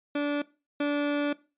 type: tone pair in turn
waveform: 30% pulse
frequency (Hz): 290.3 / 290.3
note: D4 / D4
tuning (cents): -20 / -20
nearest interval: unison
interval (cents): 0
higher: neither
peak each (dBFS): -23 / -22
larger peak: second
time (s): 0.15-0.42 / 0.8-1.33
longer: second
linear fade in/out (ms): 5
effects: noise-tail reverb RT60 0.3 s tail -19 dB re dry + resampled to 8000 Hz